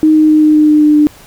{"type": "tone with pitch steps", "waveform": "sine", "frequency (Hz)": [311.1, 309.3, 307.5, 305.8, 304, 302.2, 300.5, 298.8], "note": ["D#4", "D#4", "D#4", "D#4", "D#4", "D4", "D4", "D4"], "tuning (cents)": [0, -10, -20, -30, -40, 50, 40, 30], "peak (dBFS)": -4, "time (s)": [0.03, 1.07], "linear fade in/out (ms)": 0, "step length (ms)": 130, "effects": ["pink hiss -39 dBFS RMS until 1.26 s"]}